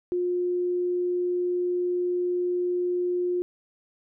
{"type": "tone", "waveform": "sine", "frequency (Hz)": 356.5, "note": "F4", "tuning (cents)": 36, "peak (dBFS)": -23, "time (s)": [0.12, 3.42], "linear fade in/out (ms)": 0, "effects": []}